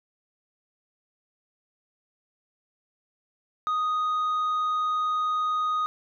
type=tone with tanh clipping; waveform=sine; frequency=1244.5 Hz; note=D#6; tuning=in tune; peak=-24 dBFS; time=3.67-5.86 s; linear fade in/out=0 ms; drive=3 dB; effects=none